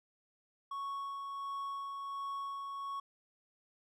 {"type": "tone with tremolo", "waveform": "triangle", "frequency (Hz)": 1108.7, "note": "C#6", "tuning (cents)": 0, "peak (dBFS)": -35, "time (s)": [0.71, 3], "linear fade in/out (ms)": 5, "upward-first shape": "sine", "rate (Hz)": 1.4, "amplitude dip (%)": 30, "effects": []}